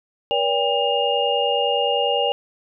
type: tone cluster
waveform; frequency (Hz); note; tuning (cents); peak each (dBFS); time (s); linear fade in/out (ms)
sine; 479.2 / 569 / 798 / 2833; A#4 / C#5 / G5 / F7; +48 / +45 / +31 / +24; -23; 0.31-2.32; 0
effects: none

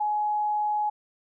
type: tone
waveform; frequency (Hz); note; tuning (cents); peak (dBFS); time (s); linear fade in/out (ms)
sine; 841; G#5; +22; -23; 0-0.9; 10
effects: none

